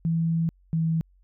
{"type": "tone pair in turn", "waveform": "sine", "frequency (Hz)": [164.7, 162.34], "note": ["E3", "E3"], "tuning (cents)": [-1, -26], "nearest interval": "unison", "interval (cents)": 25, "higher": "first", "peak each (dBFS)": -21, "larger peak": "neither", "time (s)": [[0.05, 0.49], [0.73, 1.01]], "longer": "first", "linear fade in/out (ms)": 0, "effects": ["added 46 Hz sine -56 dBFS peak until 1.23 s"]}